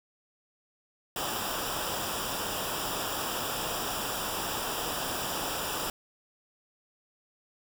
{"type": "noise with comb filter", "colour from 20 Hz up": "pink", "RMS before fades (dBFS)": -33, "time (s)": [1.16, 5.9], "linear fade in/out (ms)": 2, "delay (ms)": 0.47, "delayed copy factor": -0.75, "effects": []}